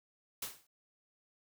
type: noise with exponential decay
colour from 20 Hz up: white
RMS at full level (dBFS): -36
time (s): 0.42-0.67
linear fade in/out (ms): 5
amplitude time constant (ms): 53
effects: none